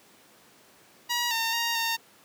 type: tone with pitch steps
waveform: 10% pulse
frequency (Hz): 959 / 911 / 933 / 916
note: A#5 / A#5 / A#5 / A#5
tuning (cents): +49 / -40 / +1 / -31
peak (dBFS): -17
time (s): 1.09-1.97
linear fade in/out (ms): 20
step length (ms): 220
effects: pink hiss -56 dBFS RMS until 2.24 s + high-pass 200 Hz 12 dB/octave